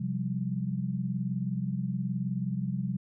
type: chord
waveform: sine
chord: C suspended fourth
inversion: none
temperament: equal with one note detuned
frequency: 130.81 / 177.05 / 196 Hz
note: C3 / F3 / G3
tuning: 0 / +24 / 0 cents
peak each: -33 dBFS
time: 0-2.97 s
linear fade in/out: 10 ms
effects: none